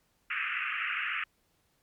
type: band-pass noise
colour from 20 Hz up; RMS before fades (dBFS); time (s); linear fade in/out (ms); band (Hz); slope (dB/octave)
white; -33; 0.3-1.24; 5; 1200 to 2800; 96
effects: pink hiss -72 dBFS RMS until 1.82 s + MP3 96 kbps